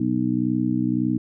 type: harmonic tone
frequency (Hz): 61.8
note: B1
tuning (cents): +2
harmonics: 2 / 3 / 4 / 5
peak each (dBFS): -28 / -27 / -23 / -24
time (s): 0-1.18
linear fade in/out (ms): 5
effects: none